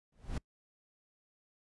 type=noise with exponential growth; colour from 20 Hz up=brown; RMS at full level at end=-31 dBFS; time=0.12-0.38 s; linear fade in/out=5 ms; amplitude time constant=55 ms; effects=noise-tail reverb RT60 0.1 s tail -25 dB re dry + resampled to 24000 Hz